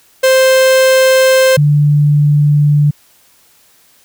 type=tone pair in turn; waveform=45% pulse / sine; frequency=523.3 / 146.85 Hz; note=C5 / D3; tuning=0 / 0 cents; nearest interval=octave + minor seventh; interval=2200 cents; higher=first; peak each=-6 dBFS; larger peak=neither; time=0.23-1.57 / 1.57-2.91 s; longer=neither; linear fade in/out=10 ms; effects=white hiss -49 dBFS RMS until 4.04 s